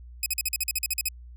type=tone bursts; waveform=5% pulse; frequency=2529 Hz; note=D#7; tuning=28 cents sharp; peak=-15 dBFS; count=12; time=0.23-1.086 s; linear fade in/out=2 ms; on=31 ms; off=44 ms; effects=added 60 Hz sine -42 dBFS peak until 1.36 s